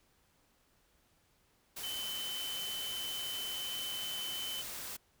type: tone in noise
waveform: sine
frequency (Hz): 3051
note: G7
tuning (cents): -48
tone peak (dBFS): -38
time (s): 1.83-4.62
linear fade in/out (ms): 10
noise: white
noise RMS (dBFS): -43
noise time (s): 1.76-4.97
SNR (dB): +2
effects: pink hiss -71 dBFS RMS until 5.2 s